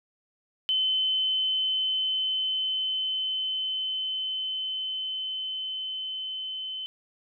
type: tone with level ramp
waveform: sine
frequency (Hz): 3054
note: G7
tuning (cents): -46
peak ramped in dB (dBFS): -22 to -32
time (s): 0.69-6.86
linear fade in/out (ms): 0
effects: none